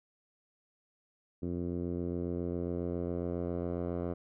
10% pulse tone with low-pass filter sweep, 87.3 Hz, F2, in tune, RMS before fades -35 dBFS, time 1.42-4.14 s, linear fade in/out 10 ms, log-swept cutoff 320 to 750 Hz, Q 1.3, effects none

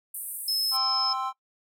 pink band-pass noise, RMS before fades -36 dBFS, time 0.14-0.77 s, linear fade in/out 5 ms, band 8500 to 15000 Hz, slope 96 dB/octave
sine tone, 5190 Hz, E8, 28 cents flat, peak -24 dBFS, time 0.48-1.13 s, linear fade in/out 2 ms
triangle chord, C major, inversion second, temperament equal, 784 / 1046.5 / 1318.5 Hz, G5 / C6 / E6, 0 / 0 / 0 cents, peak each -31 / -29 / -31 dBFS, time 0.71-1.33 s, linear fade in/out 50 ms
effects noise-tail reverb RT60 0.1 s tail -19 dB re dry

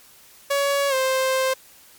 sawtooth tone with pitch glide, 562 to 524.4 Hz, C#5 to C5, +24 to +4 cents, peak -15 dBFS, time 0.5-1.54 s, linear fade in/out 10 ms, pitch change -120 cents, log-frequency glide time 0.89-0.94 s, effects white hiss -50 dBFS RMS until 1.98 s + MP3 96 kbps

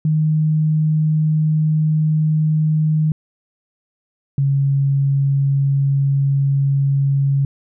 sine tone pair in turn, 155.1 / 138.66 Hz, D#3 / C#3, -5 / +1 cents, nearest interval major second, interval 194 cents, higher first, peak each -13 dBFS, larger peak neither, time 0.05-3.12 / 4.38-7.45 s, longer neither, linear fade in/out 2 ms, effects none

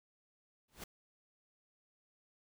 pink noise with exponential growth, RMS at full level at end -42 dBFS, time 0.68-0.84 s, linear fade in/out 5 ms, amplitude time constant 33 ms, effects none

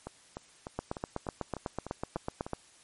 two click trains, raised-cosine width 1 ms, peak -18 / -24 dBFS, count 15 / 9, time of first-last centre 0.79-2.533 / 0.07-2.465 s, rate 8.03 / 3.34 Hz, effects white hiss -59 dBFS RMS until 2.83 s + MP3 48 kbps

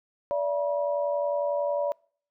sine tone cluster, 579 / 670 / 963 Hz, D5 / E5 / B5, -25 / +28 / -44 cents, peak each -25 / -33 / -34 dBFS, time 0.31-1.92 s, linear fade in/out 0 ms, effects noise-tail reverb RT60 0.5 s tail -26 dB re dry

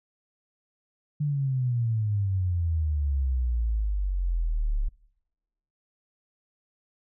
sine exponential sweep, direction down, 150.2 to 34.33 Hz, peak -23 dBFS, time 1.2-4.89 s, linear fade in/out 10 ms, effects noise-tail reverb RT60 0.9 s tail -22 dB re dry

